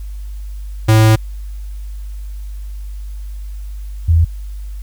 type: tone pair in turn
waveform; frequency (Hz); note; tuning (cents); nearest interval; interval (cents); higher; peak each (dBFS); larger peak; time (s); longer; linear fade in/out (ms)
square / sine; 109.8 / 82.26; A2 / E2; -3 / -3; perfect fourth; 500; first; -7; neither; 0.88-1.16 / 4.08-4.25; first; 10
effects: added 50 Hz sine -24 dBFS peak until 4.82 s + white hiss -50 dBFS RMS until 4.82 s